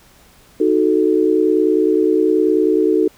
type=chord; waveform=sine; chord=D# diminished; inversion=none; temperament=equal; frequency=311.1 / 370 / 440 Hz; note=D#4 / F#4 / A4; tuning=0 / 0 / 0 cents; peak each=-16 dBFS; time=0.6-3.08 s; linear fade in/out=5 ms; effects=pink hiss -49 dBFS RMS until 3.17 s